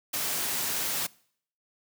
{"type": "noise", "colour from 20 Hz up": "white", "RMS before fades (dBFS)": -30, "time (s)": [0.13, 1.07], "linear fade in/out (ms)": 10, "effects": ["noise-tail reverb RT60 0.6 s tail -23 dB re dry", "high-pass 100 Hz 12 dB/octave"]}